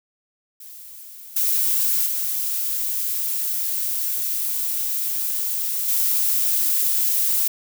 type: noise with level steps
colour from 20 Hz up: violet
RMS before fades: -40 / -20 / -24 / -20 dBFS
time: 0.6-7.48 s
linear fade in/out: 5 ms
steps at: 1.36 / 2.06 / 5.88 s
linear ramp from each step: 5 ms
effects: none